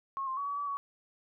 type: tone with pitch steps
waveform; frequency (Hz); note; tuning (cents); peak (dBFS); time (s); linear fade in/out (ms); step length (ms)
sine; 1087 / 1052 / 1129 / 1137 / 1149 / 1123; C#6 / C6 / C#6 / C#6 / D6 / C#6; -34 / +9 / +31 / +44 / -38 / +22; -32; 0.17-0.77; 0; 100
effects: none